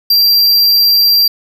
square tone, 4729 Hz, D8, 11 cents sharp, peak -7 dBFS, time 0.1-1.28 s, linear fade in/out 5 ms, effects none

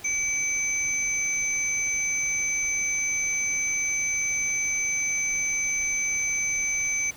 sine tone pair together, 2302 / 6146 Hz, D7 / G8, -35 / -35 cents, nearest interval octave + perfect fourth, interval 1700 cents, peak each -27 / -26 dBFS, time 0.04-7.11 s, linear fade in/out 10 ms, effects pink hiss -46 dBFS RMS until 7.16 s

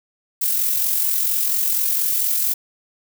violet noise with amplitude modulation, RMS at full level -18 dBFS, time 0.41-2.54 s, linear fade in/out 10 ms, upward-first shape sine, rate 44.3 Hz, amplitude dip 40%, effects none

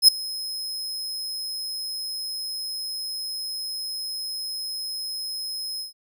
40% pulse tone with ADSR envelope, 5130 Hz, E8, 48 cents flat, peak -6 dBFS, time 0.02-5.93 s, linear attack 63 ms, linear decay 4 ms, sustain -22 dB, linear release 130 ms, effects none

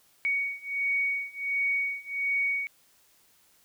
sine beating tone pair, 2238 / 2239.4 Hz, C#7 / C#7, +16 / +17 cents, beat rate 1.4 Hz, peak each -30 / -29 dBFS, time 0.25-2.67 s, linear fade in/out 0 ms, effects white hiss -63 dBFS RMS until 3.64 s

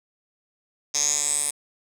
10% pulse tone with band-pass filter sweep, 146.83 Hz, D3, in tune, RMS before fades -24 dBFS, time 0.94-1.51 s, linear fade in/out 10 ms, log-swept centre 6000 to 9200 Hz, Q 9.1, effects none

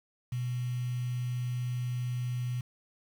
sine tone with quantisation, 123.8 Hz, B2, 5 cents sharp, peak -30 dBFS, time 0.32-2.61 s, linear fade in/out 5 ms, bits 8, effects none

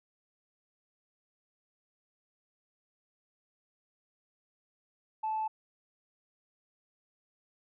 sine tone, 872 Hz, A5, 16 cents flat, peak -29 dBFS, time 5.23-5.48 s, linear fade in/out 10 ms, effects tanh soft clip ceiling -26 dBFS

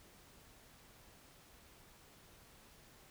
silence, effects pink hiss -62 dBFS RMS until 3.1 s

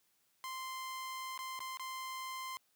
sawtooth tone with dropouts, 1043 Hz, C6, 6 cents flat, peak -37 dBFS, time 0.44-2.57 s, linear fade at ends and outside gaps 0 ms, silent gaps 1.377-1.39 / 1.591-1.604 / 1.772-1.796 s, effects white hiss -75 dBFS RMS until 2.75 s + high-pass 80 Hz 12 dB/octave

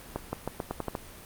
accelerating click train, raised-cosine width 1 ms, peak -16 dBFS, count 8, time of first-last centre 0.16-0.952 s, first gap 170 ms, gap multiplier 0.86, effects pink hiss -47 dBFS RMS until 1.25 s + Opus 32 kbps

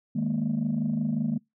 sine chord, D# suspended fourth, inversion none, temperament equal, 155.56 / 207.7 / 233.1 Hz, D#3 / G#3 / A#3, 0 / 0 / 0 cents, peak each -29 / -28 / -26 dBFS, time 0.15-1.38 s, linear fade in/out 10 ms, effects noise-tail reverb RT60 0.2 s tail -25 dB re dry + tanh soft clip ceiling -19 dBFS

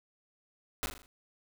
pink noise with echo, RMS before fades -33 dBFS, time 0.83-0.86 s, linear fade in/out 0 ms, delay 40 ms, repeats 5, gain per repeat -6 dB, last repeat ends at 1.06 s, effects none

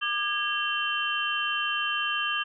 sine tone cluster, 1201 / 1646 / 2738 / 3097 Hz, D6 / G#6 / F7 / G7, +38 / -16 / -35 / -22 cents, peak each -31 dBFS, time 0.01-2.44 s, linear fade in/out 20 ms, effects none

